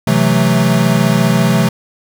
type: chord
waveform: square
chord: F# half-diminished seventh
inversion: second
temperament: equal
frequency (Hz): 130.81 / 164.81 / 185 / 220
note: C3 / E3 / F#3 / A3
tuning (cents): 0 / 0 / 0 / 0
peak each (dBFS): -16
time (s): 0.07-1.69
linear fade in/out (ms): 5
effects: none